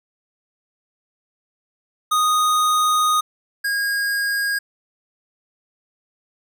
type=tone pair in turn; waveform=square; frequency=1241 / 1631.5 Hz; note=D#6 / G#6; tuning=-5 / -31 cents; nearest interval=perfect fourth; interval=474 cents; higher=second; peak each=-16 / -20 dBFS; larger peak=first; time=2.11-3.21 / 3.64-4.59 s; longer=first; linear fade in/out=10 ms; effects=none